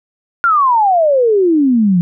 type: exponential sweep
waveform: sine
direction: down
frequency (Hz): 1425 to 168.3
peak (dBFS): -8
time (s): 0.44-2.01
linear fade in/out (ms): 0
effects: none